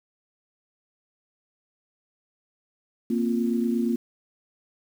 sine chord, Bb suspended second, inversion none, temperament equal, 233.1 / 261.6 / 349.2 Hz, Bb3 / C4 / F4, 0 / 0 / 0 cents, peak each -23 / -29 / -29 dBFS, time 3.1-3.96 s, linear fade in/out 5 ms, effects 8-bit

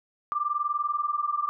sine tone pair together, 1174.7 / 1195.2 Hz, D6 / D6, 0 / +30 cents, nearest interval unison, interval 30 cents, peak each -28 dBFS, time 0.32-1.49 s, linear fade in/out 0 ms, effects none

